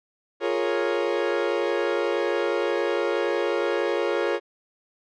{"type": "chord", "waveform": "40% pulse", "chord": "Bb minor seventh", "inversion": "second", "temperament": "equal", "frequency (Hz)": [349.2, 415.3, 466.2, 554.4], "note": ["F4", "Ab4", "Bb4", "Db5"], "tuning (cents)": [0, 0, 0, 0], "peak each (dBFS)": -27, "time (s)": [0.4, 4.4], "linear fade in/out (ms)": 50, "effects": ["low-pass 3000 Hz 12 dB/octave"]}